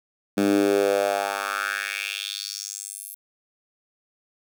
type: tone with high-pass filter sweep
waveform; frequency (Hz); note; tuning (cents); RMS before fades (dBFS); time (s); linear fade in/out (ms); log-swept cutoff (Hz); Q
10% pulse; 100; G2; +35; -25; 0.37-3.15; 10; 230 to 12000; 3.5
effects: none